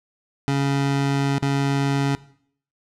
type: tone with dropouts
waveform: 25% pulse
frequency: 139.1 Hz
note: C#3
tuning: 6 cents sharp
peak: -15 dBFS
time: 0.48-2.15 s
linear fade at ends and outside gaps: 0 ms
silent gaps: 1.383-1.425 s
effects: noise-tail reverb RT60 0.6 s tail -19 dB re dry + low-pass 7000 Hz 12 dB/octave